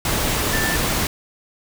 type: tone in noise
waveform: sine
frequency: 1769 Hz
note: A6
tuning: 9 cents sharp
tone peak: -23 dBFS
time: 0.53-0.76 s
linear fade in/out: 2 ms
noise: pink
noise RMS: -21 dBFS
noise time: 0.05-1.07 s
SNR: -5 dB
effects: none